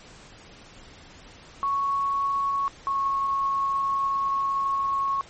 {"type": "tone pair in turn", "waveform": "sine", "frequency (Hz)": [1108.7, 1098.5], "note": ["C#6", "C#6"], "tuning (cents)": [0, -16], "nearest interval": "unison", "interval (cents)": 16, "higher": "first", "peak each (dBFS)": [-22, -22], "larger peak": "neither", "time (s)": [[1.63, 2.68], [2.87, 5.21]], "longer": "second", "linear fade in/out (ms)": 0, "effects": ["pink hiss -48 dBFS RMS until 5.29 s", "MP3 32 kbps"]}